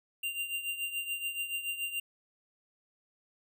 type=tone with tremolo; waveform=square; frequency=2783 Hz; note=F7; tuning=7 cents flat; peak=-31 dBFS; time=0.23-2 s; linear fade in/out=5 ms; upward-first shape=triangle; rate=7 Hz; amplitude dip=75%; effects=none